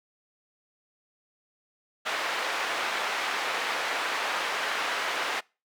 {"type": "band-pass noise", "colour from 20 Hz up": "white", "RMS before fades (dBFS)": -30, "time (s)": [2.05, 5.41], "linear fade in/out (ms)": 20, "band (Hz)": [550, 2200], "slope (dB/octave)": 12, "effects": ["noise-tail reverb RT60 0.3 s tail -25 dB re dry"]}